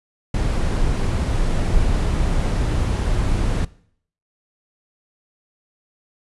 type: noise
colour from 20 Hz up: brown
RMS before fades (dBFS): -19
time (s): 0.34-3.65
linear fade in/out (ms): 5
effects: noise-tail reverb RT60 0.6 s tail -20 dB re dry + resampled to 24000 Hz